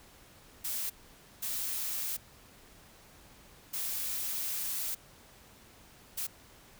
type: noise bursts at uneven times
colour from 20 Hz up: blue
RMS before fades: -35 dBFS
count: 4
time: 0.64-0.9 / 1.42-2.17 / 3.73-4.95 / 6.17-6.27 s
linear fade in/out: 10 ms
effects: pink hiss -57 dBFS RMS until 6.79 s